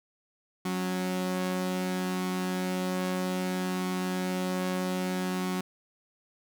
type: tone pair together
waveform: sawtooth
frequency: 183.94 / 275.6 Hz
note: F#3 / C#4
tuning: -10 / -10 cents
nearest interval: perfect fifth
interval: 700 cents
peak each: -25 / -33 dBFS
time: 0.65-5.61 s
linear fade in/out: 5 ms
effects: none